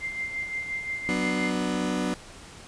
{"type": "tone with tremolo", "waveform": "sine", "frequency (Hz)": 2093, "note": "C7", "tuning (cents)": 0, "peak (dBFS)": -27, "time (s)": [0, 1.52], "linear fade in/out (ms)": 50, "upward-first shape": "sine", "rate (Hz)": 5.7, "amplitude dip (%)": 55}
{"type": "chord", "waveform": "35% pulse", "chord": "B minor", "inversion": "second", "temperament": "just", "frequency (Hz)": [185.21, 246.9, 296.3], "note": ["F#3", "B3", "D4"], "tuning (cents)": [2, 0, 15], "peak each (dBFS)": [-28, -28, -29], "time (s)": [1.09, 2.14], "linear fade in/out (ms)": 0}
{"effects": ["pink hiss -46 dBFS RMS until 2.67 s", "resampled to 22050 Hz"]}